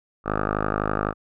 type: tone with low-pass filter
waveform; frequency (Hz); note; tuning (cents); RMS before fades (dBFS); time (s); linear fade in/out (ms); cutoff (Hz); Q
5% pulse; 51.91; G#1; 0; -25; 0.24-1.14; 50; 1200; 7.7
effects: none